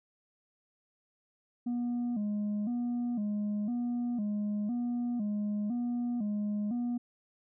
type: tone with vibrato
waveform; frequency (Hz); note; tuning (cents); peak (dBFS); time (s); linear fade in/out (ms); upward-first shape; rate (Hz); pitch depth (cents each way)
sine; 223.9; A3; +30; -27; 1.66-6.98; 10; square; 0.99; 130
effects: tanh soft clip ceiling -29 dBFS